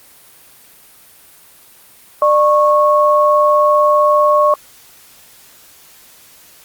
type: tone pair together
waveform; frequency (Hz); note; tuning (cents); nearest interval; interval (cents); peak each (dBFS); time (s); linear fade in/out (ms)
sine; 597.4 / 1100; D5 / C#6; +29 / -14; major seventh; 1057; -11; 2.22-4.54; 2
effects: white hiss -44 dBFS RMS until 6.64 s + Opus 32 kbps